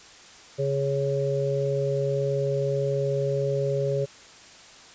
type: harmonic tone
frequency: 138.59 Hz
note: C#3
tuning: in tune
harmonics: 1 / 3 / 4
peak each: -27 / -27 / -27 dBFS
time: 0.58-4.06 s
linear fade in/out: 20 ms
effects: white hiss -48 dBFS RMS until 4.94 s + resampled to 16000 Hz